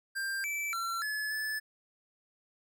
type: tone with pitch steps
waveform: square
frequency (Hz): 1587 / 2319 / 1357 / 1714 / 1735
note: G6 / D7 / E6 / A6 / A6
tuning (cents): +21 / -22 / +50 / -46 / -25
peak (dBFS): -33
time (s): 0.15-1.6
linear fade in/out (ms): 20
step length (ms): 290
effects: none